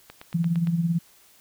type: click train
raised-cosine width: 0.3 ms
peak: -24 dBFS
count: 6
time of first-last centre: 0.1-0.672 s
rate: 8.74 Hz
type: tone with tremolo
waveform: sine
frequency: 168.8 Hz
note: E3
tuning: 41 cents sharp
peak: -18 dBFS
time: 0.34-0.99 s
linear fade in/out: 10 ms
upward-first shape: sine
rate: 18 Hz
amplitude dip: 60%
effects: white hiss -56 dBFS RMS until 1.4 s